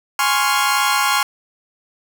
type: chord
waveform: sawtooth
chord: Db major seventh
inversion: second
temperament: equal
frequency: 830.6 / 1046.5 / 1108.7 / 1396.9 Hz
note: Ab5 / C6 / Db6 / F6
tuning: 0 / 0 / 0 / 0 cents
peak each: -17 dBFS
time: 0.19-1.23 s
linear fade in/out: 2 ms
effects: none